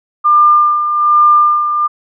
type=tone with tremolo; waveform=sine; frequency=1199 Hz; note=D6; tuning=36 cents sharp; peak=-4 dBFS; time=0.24-1.88 s; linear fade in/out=20 ms; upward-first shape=sine; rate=1.2 Hz; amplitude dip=60%; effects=none

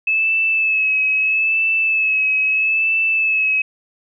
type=tone with vibrato; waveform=sine; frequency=2600 Hz; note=E7; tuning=24 cents flat; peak=-14 dBFS; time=0.07-3.62 s; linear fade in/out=5 ms; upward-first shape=sine; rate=0.77 Hz; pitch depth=32 cents each way; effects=none

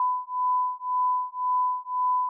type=beating tone pair; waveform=sine; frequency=1000 / 1001.9 Hz; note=B5 / B5; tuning=+21 / +25 cents; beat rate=1.9 Hz; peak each=-26 dBFS; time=0-2.29 s; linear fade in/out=2 ms; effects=none

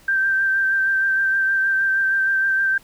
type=tone with vibrato; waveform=sine; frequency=1568 Hz; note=G6; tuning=in tune; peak=-16 dBFS; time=0.08-2.78 s; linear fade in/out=5 ms; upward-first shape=sine; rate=6.4 Hz; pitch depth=20 cents each way; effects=pink hiss -51 dBFS RMS until 2.83 s

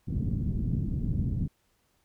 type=low-pass noise; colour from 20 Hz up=white; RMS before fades=-29 dBFS; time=0.07-1.48 s; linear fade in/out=20 ms; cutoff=200 Hz; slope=24 dB/octave; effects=pink hiss -71 dBFS RMS until 2.04 s

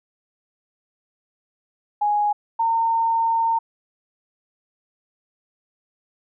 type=tone pair in turn; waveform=sine; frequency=830.6 / 912.2 Hz; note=G#5 / A#5; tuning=0 / -38 cents; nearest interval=major second; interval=162 cents; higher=second; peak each=-17 dBFS; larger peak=neither; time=2.01-2.33 / 2.59-3.59 s; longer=second; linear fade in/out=10 ms; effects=none

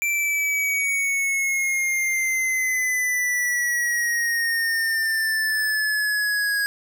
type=exponential sweep; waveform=square; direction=down; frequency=2349 to 1647 Hz; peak=-21 dBFS; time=0.02-6.66 s; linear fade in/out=0 ms; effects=none

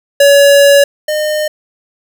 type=tone pair in turn; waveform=square; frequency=565 / 609.1 Hz; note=C#5 / D#5; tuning=+33 / -37 cents; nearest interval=minor second; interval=130 cents; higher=second; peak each=-4 / -13 dBFS; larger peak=first; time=0.2-0.84 / 1.08-1.48 s; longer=first; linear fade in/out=5 ms; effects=none

